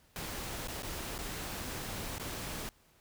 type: noise with dropouts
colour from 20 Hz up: pink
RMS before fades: -40 dBFS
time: 0.16-2.69 s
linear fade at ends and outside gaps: 1 ms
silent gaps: 0.674-0.683 / 0.823-0.831 / 1.181-1.188 / 2.183-2.197 s
effects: pink hiss -66 dBFS RMS until 3 s